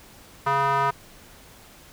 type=tone with band-pass filter; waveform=square; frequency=138.59 Hz; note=C#3; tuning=in tune; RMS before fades=-22 dBFS; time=0.46-0.91 s; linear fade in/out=10 ms; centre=1100 Hz; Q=3.7; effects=pink hiss -49 dBFS RMS until 1.92 s